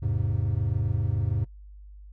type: chord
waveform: triangle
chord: E augmented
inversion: none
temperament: equal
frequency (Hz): 82.41 / 103.83 / 130.81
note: E2 / G#2 / B#2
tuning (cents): 0 / 0 / 0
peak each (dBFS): -28 / -24 / -28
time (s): 0.02-1.45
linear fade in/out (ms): 10
effects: noise-tail reverb RT60 0.1 s tail -21 dB re dry + added 50 Hz sine -43 dBFS peak until 2.12 s